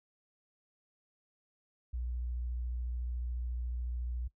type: tone with vibrato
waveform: sine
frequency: 60.6 Hz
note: B1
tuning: 32 cents flat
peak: -34 dBFS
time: 1.93-4.28 s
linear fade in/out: 10 ms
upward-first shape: sine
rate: 14 Hz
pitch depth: 22 cents each way
effects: noise-tail reverb RT60 0.1 s tail -18 dB re dry